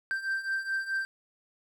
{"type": "beating tone pair", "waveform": "triangle", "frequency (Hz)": [1565, 1569.7], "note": ["G6", "G6"], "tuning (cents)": [-3, 2], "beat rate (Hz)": 4.7, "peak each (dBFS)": [-33, -29], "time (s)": [0.11, 1.05], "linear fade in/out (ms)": 0, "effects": []}